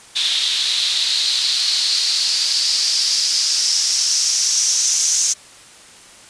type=noise with band-pass filter sweep; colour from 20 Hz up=white; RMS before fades=-18 dBFS; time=0.15-5.34 s; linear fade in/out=20 ms; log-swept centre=3600 to 6300 Hz; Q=5.1; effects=white hiss -43 dBFS RMS until 6.29 s + resampled to 22050 Hz